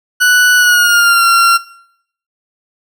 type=tone with pitch glide; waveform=40% pulse; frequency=1480 to 1372.9 Hz; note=F#6 to F6; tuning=0 to -30 cents; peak=-6 dBFS; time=0.2-1.58 s; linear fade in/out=20 ms; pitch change=-130 cents; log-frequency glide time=0.56-1.24 s; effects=noise-tail reverb RT60 0.7 s tail -20 dB re dry